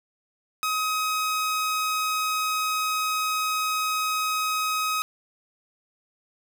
sawtooth tone, 1265 Hz, D#6, 28 cents sharp, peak -20 dBFS, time 0.63-5.02 s, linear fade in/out 0 ms, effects none

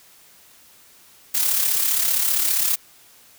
blue noise with amplitude modulation, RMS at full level -18 dBFS, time 1.34-2.76 s, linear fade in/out 10 ms, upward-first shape sine, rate 35.2 Hz, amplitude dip 50%, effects white hiss -51 dBFS RMS until 3.38 s

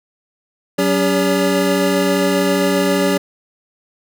square tone cluster, 187.5 / 282.5 / 402.7 / 570 Hz, F#3 / C#4 / G4 / C#5, +23 / +33 / +47 / +48 cents, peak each -20 dBFS, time 0.78-3.18 s, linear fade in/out 10 ms, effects none

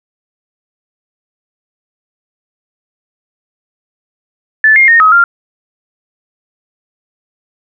sine tone with pitch steps, 1748 / 2124 / 1845 / 1272 / 1392 Hz, A6 / C7 / A#6 / D#6 / F6, -12 / +25 / -18 / +38 / -6 cents, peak -3 dBFS, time 4.64-5.24 s, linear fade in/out 2 ms, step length 120 ms, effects none

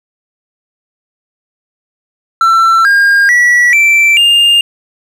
triangle tone with pitch steps, 1342 / 1614.5 / 1942.2 / 2337 / 2811 Hz, E6 / G#6 / B6 / D7 / F7, +31 / -49 / -29 / -9 / +11 cents, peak -3 dBFS, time 2.41-4.61 s, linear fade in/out 2 ms, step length 440 ms, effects none

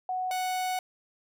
sine / 45% pulse tone pair in turn, 740 / 740 Hz, F#5 / F#5, 0 / 0 cents, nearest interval unison, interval 0 cents, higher neither, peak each -28 / -28 dBFS, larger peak neither, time 0.09-0.31 / 0.31-0.79 s, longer second, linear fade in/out 2 ms, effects none

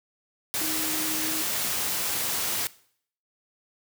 sine tone in noise, 313.5 Hz, D#4, 13 cents sharp, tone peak -34 dBFS, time 0.61-1.42 s, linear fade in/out 0 ms, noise white, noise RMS -28 dBFS, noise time 0.54-2.67 s, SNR -9 dB, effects noise-tail reverb RT60 0.6 s tail -20 dB re dry + high-pass 80 Hz 12 dB/octave

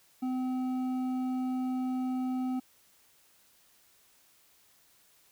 sine tone with hard clipping, 255.9 Hz, C4, 38 cents flat, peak -31 dBFS, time 0.22-2.6 s, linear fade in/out 10 ms, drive 7 dB, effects white hiss -64 dBFS RMS until 5.31 s

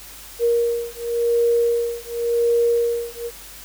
sine beating tone pair, 470 / 470.91 Hz, A#4 / A#4, +14 / +18 cents, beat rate 0.91 Hz, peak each -20 dBFS, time 0.39-3.31 s, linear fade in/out 50 ms, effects added 50 Hz sine -47 dBFS peak until 3.64 s + white hiss -40 dBFS RMS until 3.64 s

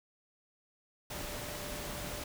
sine tone in noise, 590 Hz, D5, 8 cents sharp, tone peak -48 dBFS, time 1.1-2.24 s, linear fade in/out 5 ms, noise pink, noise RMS -41 dBFS, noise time 1.1-2.24 s, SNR -10 dB, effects none

